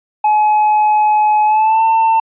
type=tone with pitch glide; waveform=triangle; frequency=849 to 896.4 Hz; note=G#5 to A5; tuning=+38 to +32 cents; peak=-7 dBFS; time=0.24-2.2 s; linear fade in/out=5 ms; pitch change=+94 cents; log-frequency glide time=1.45-1.84 s; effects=resampled to 8000 Hz